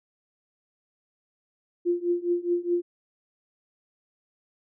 sine tone with tremolo, 349.2 Hz, F4, in tune, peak -19 dBFS, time 1.85-2.82 s, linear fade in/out 20 ms, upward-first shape triangle, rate 4.8 Hz, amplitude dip 95%, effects none

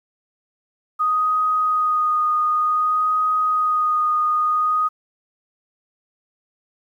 sine tone with vibrato, 1242 Hz, D#6, 3 cents flat, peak -16 dBFS, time 0.99-4.89 s, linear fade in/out 20 ms, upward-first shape sine, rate 0.54 Hz, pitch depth 15 cents each way, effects 9-bit

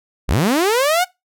sawtooth linear sweep, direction up, 36.71 to 752 Hz, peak -10 dBFS, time 0.28-1.05 s, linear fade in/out 20 ms, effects noise-tail reverb RT60 0.2 s tail -22 dB re dry

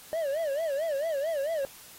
triangle tone with vibrato, 602 Hz, D5, 43 cents sharp, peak -25 dBFS, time 0.13-1.65 s, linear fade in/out 0 ms, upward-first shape sine, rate 4.5 Hz, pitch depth 180 cents each way, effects white hiss -50 dBFS RMS until 1.98 s + AAC 48 kbps

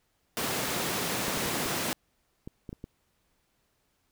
pink high-pass noise, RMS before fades -31 dBFS, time 0.37-1.93 s, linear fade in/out 0 ms, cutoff 160 Hz, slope 12 dB/octave
clicks, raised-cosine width 3 ms, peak -26 dBFS, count 8, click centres 1.282 / 1.374 / 1.461 / 1.661 / 2.475 / 2.692 / 2.729 / 2.841 s
effects pink hiss -73 dBFS RMS until 4.11 s

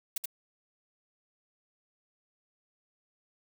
blue noise with echo, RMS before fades -32 dBFS, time 0.16-0.18 s, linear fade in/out 5 ms, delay 77 ms, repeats 1, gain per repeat -2 dB, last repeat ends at 0.257 s, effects none

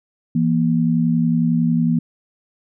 sine tone pair together, 166.6 / 237.6 Hz, E3 / A#3, +19 / +33 cents, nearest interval tritone, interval 614 cents, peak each -17 dBFS, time 0.35-1.99 s, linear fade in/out 5 ms, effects none

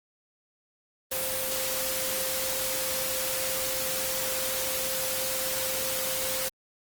sine tone in noise, 523.3 Hz, C5, in tune, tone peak -35 dBFS, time 1.11-6.49 s, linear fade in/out 10 ms, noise white, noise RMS -30 dBFS, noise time 1.11-6.49 s, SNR -8 dB, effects Opus 24 kbps

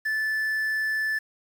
triangle tone with quantisation, 1748 Hz, A6, 12 cents flat, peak -22 dBFS, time 0.05-1.19 s, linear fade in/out 10 ms, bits 8, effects none

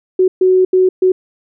sine tone bursts at uneven times, 371.5 Hz, F#4, 7 cents sharp, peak -7 dBFS, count 4, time 0.19-0.28 / 0.41-0.65 / 0.73-0.89 / 1.02-1.12 s, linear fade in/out 5 ms, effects none

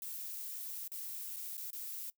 violet noise with dropouts, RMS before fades -43 dBFS, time 0.02-2.1 s, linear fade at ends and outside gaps 1 ms, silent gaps 0.878-0.917 / 1.362-1.366 / 1.57-1.578 / 1.705-1.73 s, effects noise-tail reverb RT60 0.1 s tail -21 dB re dry

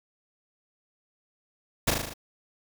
pink noise with echo, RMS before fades -22 dBFS, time 1.87-1.91 s, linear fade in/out 10 ms, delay 38 ms, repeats 6, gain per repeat -3 dB, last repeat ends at 2.138 s, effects none

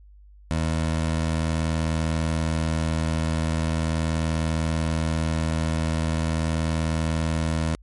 20% pulse tone, 80.4 Hz, E2, 43 cents flat, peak -17 dBFS, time 0.51-7.75 s, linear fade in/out 0 ms, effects added 50 Hz sine -46 dBFS peak until 7.82 s + MP3 48 kbps

